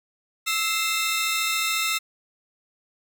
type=tone cluster; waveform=sawtooth; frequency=1311 / 2091 / 2656 / 3681 Hz; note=E6 / C7 / E7 / A#7; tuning=-10 / -2 / +12 / -23 cents; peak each=-25 dBFS; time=0.46-1.99 s; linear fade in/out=20 ms; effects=none